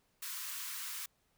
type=high-pass noise; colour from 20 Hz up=white; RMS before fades=-42 dBFS; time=0.22-1.06 s; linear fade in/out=5 ms; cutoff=970 Hz; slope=96 dB/octave; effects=pink hiss -75 dBFS RMS until 1.37 s